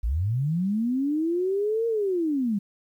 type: linear two-way sweep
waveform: sine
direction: up then down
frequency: 49 to 466.2 to 191.9 Hz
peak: -22 dBFS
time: 0.03-2.59 s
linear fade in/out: 10 ms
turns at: 1.87 s
effects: 10-bit